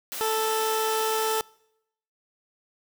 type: high-pass noise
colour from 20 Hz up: white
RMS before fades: -34 dBFS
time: 0.12-1.41 s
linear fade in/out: 0 ms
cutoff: 240 Hz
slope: 24 dB/octave
type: tone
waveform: 20% pulse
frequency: 440 Hz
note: A4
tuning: in tune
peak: -19 dBFS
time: 0.21-1.41 s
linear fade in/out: 0 ms
effects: noise-tail reverb RT60 0.8 s tail -25 dB re dry